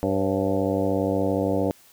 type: harmonic tone with a mistuned harmonic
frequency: 97.1 Hz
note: G2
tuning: 16 cents flat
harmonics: 1 / 2 / 3 / 4 / 5 / 6 / 7 / 8 / 9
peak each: -30 / -29 / -26 / -31 / -27 / -28 / -32 / -39 / -38 dBFS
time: 0.03-1.71 s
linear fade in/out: 0 ms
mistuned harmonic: 6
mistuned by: -73 cents
effects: white hiss -54 dBFS RMS until 1.92 s